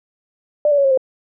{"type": "tone with pitch steps", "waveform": "sine", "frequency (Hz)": [595, 576.1, 557.7, 540, 522.8], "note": ["D5", "D5", "C#5", "C#5", "C5"], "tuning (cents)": [22, -33, 10, -45, -1], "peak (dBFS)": -11, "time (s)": [0.65, 0.975], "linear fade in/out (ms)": 2, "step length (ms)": 65, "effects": []}